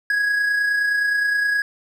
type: tone with amplitude modulation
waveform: triangle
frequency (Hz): 1661.2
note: G#6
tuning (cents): 0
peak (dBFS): -14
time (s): 0.1-1.62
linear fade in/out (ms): 2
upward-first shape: sine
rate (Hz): 29.6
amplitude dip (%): 35
effects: none